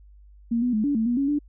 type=tone with pitch steps; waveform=sine; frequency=232.9 / 246.6 / 214.6 / 286.6 / 222.8 / 241.1 / 277.3 / 292.5 Hz; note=A#3 / B3 / A3 / D4 / A3 / B3 / C#4 / D4; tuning=-1 / -2 / -43 / -42 / +22 / -41 / +1 / -7 cents; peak=-20 dBFS; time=0.51-1.39 s; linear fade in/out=10 ms; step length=110 ms; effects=added 50 Hz sine -47 dBFS peak until 1.48 s